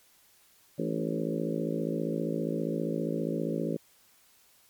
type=harmonic tone with a mistuned harmonic; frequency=55 Hz; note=A1; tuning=in tune; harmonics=3 / 4 / 5 / 6 / 7 / 8 / 9 / 10; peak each=-34 / -35 / -36 / -37 / -37 / -38 / -39 / -39 dBFS; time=0.78-3.77 s; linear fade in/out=10 ms; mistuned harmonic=5; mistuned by=+40 cents; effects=white hiss -62 dBFS RMS until 4.69 s + MP3 96 kbps